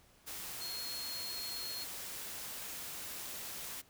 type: tone in noise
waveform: sine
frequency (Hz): 4273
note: C8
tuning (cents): +36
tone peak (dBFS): -41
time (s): 0.6-1.85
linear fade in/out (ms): 20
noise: white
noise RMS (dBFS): -44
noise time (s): 0.26-3.82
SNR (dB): 0
effects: pink hiss -65 dBFS RMS until 3.89 s